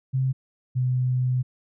sine tone pair in turn, 131.5 / 126.8 Hz, C3 / B2, +9 / +46 cents, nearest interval minor second, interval 63 cents, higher first, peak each -20 dBFS, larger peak neither, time 0.13-0.33 / 0.75-1.43 s, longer second, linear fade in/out 20 ms, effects none

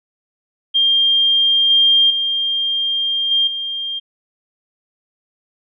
sine tone with level steps, 3200 Hz, G7, 35 cents sharp, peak -11 / -9 / -16 / -12 / -21 dBFS, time 0.74-4 s, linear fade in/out 20 ms, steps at 1.7 / 2.1 / 3.31 / 3.47 s, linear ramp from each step 5 ms, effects none

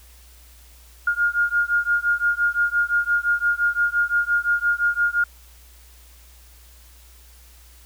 sine beating tone pair, 1416 / 1421.8 Hz, F6 / F6, +23 / +31 cents, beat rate 5.8 Hz, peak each -21 dBFS, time 1.07-5.24 s, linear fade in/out 5 ms, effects added 60 Hz sine -47 dBFS peak until 7.85 s + white hiss -52 dBFS RMS until 7.85 s

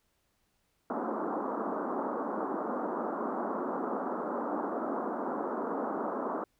pink band-pass noise, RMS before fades -34 dBFS, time 0.9-6.44 s, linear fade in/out 2 ms, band 220 to 1300 Hz, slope 48 dB/octave, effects pink hiss -75 dBFS RMS until 6.59 s

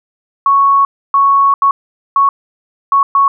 sine tone bursts at uneven times, 1108.7 Hz, C#6, in tune, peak -6 dBFS, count 6, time 0.46-0.85 / 1.14-1.54 / 1.62-1.71 / 2.16-2.29 / 2.92-3.03 / 3.15-3.28 s, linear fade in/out 2 ms, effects none

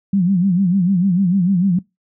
sine tone with vibrato, 185 Hz, F#3, in tune, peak -12 dBFS, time 0.13-1.79 s, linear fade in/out 5 ms, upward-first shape sine, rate 6.7 Hz, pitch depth 140 cents each way, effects noise-tail reverb RT60 0.2 s tail -23 dB re dry

